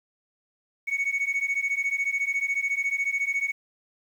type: beating tone pair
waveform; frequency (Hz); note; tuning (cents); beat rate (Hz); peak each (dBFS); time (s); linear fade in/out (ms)
sine; 2217 / 2231; C#7 / C#7; 0 / +11; 14; -25; 0.87-3.52; 20
effects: tanh soft clip ceiling -21 dBFS + 9-bit